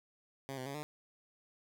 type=tone with pitch steps; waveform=10% pulse; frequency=135.9 / 128.4 / 139.2 / 150.1 Hz; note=C#3 / C3 / C#3 / D3; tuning=-34 / -32 / +8 / +38 cents; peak=-32 dBFS; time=0.49-0.83 s; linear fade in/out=0 ms; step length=85 ms; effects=none